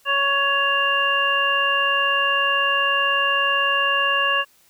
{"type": "harmonic tone", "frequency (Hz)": 558, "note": "C#5", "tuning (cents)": 11, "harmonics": [1, 2, 3, 5], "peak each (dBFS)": [-28, -22, -22, -21], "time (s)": [0.05, 4.45], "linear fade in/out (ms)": 50, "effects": ["white hiss -57 dBFS RMS until 4.69 s"]}